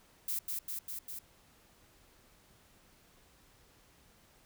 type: noise with echo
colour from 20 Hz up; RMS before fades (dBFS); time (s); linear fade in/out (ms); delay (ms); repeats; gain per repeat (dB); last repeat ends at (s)
violet; -35; 0.28-0.39; 5; 200; 4; -2; 1.19
effects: pink hiss -64 dBFS RMS until 4.45 s